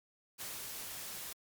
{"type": "noise with ADSR envelope", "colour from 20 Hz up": "white", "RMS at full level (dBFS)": -42, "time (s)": [0.38, 1.33], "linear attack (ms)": 33, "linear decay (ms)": 200, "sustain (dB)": -2, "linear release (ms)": 5, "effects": ["MP3 96 kbps"]}